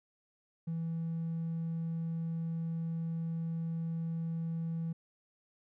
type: tone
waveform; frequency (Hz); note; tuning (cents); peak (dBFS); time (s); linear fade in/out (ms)
triangle; 164.81; E3; 0; -30; 0.67-4.93; 10
effects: tanh soft clip ceiling -29 dBFS